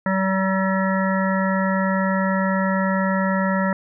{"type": "harmonic tone", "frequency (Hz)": 191, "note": "G3", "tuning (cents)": -45, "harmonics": [1, 3, 5, 7, 9, 10], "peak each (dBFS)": [-20, -25, -27, -28, -30, -30], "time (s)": [0.06, 3.73], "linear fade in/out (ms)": 2, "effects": []}